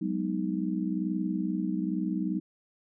sine chord, G# minor seventh, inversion third, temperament just, 186.89 / 207.7 / 249.2 / 311.5 Hz, F#3 / G#3 / B3 / D#4, +18 / 0 / +16 / +2 cents, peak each -31 / -35 / -35 / -32 dBFS, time 0.01-2.4 s, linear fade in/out 10 ms, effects none

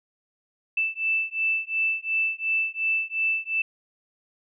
sine beating tone pair, 2644 / 2646.8 Hz, E7 / E7, +5 / +6 cents, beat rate 2.8 Hz, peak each -26 dBFS, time 0.77-3.62 s, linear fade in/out 5 ms, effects none

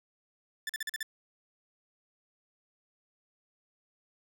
sawtooth tone bursts, 1760 Hz, A6, in tune, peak -29 dBFS, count 6, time 0.67-1.029 s, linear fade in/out 2 ms, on 24 ms, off 43 ms, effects none

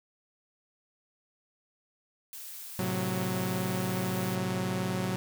blue noise, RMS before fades -43 dBFS, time 2.33-4.35 s, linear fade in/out 0 ms
sawtooth chord, F# diminished, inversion first, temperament equal, 110 / 130.81 / 185 Hz, A2 / C3 / F#3, 0 / 0 / 0 cents, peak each -32 / -32 / -27 dBFS, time 2.79-5.16 s, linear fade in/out 0 ms
effects none

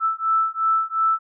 sine beating tone pair, 1318.5 / 1321.3 Hz, E6 / E6, 0 / +4 cents, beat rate 2.8 Hz, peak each -21 dBFS, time 0-1.19 s, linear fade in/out 50 ms, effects none

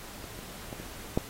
clicks, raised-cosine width 2 ms, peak -30 / -30 / -26 / -28 / -11 dBFS, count 5, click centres 0.242 / 0.39 / 0.728 / 0.8 / 1.175 s, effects pink hiss -45 dBFS RMS until 1.29 s + AAC 48 kbps

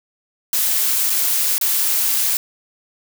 blue noise with dropouts, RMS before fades -18 dBFS, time 0.53-2.37 s, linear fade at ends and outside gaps 1 ms, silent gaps 1.098-1.102 / 1.581-1.612 s, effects none

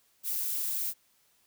violet noise, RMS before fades -32 dBFS, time 0.23-0.94 s, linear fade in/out 50 ms, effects white hiss -68 dBFS RMS until 1.46 s

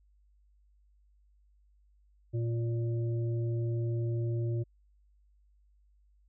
harmonic tone, 116.54 Hz, A#2, in tune, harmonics 1 / 3 / 5, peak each -29 / -38 / -47 dBFS, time 2.33-4.64 s, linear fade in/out 20 ms, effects added 50 Hz sine -62 dBFS peak until 6.28 s

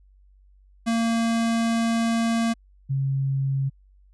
square / sine tone pair in turn, 229.2 / 136.02 Hz, A#3 / C#3, -29 / -32 cents, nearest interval major sixth, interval 903 cents, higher first, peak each -21 dBFS, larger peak neither, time 0.86-2.54 / 2.89-3.7 s, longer first, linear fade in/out 20 ms, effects added 48 Hz sine -52 dBFS peak until 4.13 s + resampled to 24000 Hz

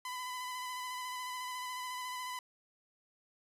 sawtooth tone with vibrato, 1004 Hz, B5, 28 cents sharp, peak -35 dBFS, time 0.05-2.39 s, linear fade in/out 2 ms, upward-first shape square, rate 14 Hz, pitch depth 18 cents each way, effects resampled to 32000 Hz

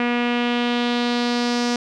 sawtooth tone with low-pass filter sweep, 241 Hz, B3, 42 cents flat, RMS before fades -21 dBFS, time 0-1.76 s, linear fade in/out 2 ms, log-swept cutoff 2400 to 5600 Hz, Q 2.5, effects none

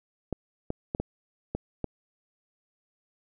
clicks, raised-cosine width 2 ms, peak -16 dBFS, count 6, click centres 0.327 / 0.704 / 0.949 / 1 / 1.55 / 1.843 s, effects none

